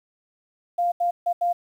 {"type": "tone bursts at uneven times", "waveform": "sine", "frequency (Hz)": 698.5, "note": "F5", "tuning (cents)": 0, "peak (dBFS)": -19, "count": 4, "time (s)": [[0.78, 0.92], [1, 1.11], [1.26, 1.33], [1.41, 1.53]], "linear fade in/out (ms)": 10, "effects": ["9-bit"]}